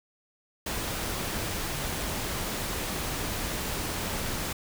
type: noise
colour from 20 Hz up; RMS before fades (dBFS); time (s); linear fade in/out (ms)
pink; -32; 0.66-4.53; 5
effects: none